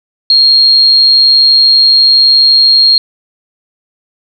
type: tone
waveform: sine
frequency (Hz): 4247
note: C8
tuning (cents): +25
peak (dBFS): -3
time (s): 0.3-2.98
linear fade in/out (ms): 2
effects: none